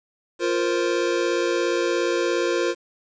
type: chord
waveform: square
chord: F suspended fourth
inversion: none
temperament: equal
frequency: 349.2 / 466.2 / 523.3 Hz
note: F4 / Bb4 / C5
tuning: 0 / 0 / 0 cents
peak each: -24 / -26 / -27 dBFS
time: 0.39-2.75 s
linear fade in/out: 50 ms
effects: resampled to 16000 Hz + 8-bit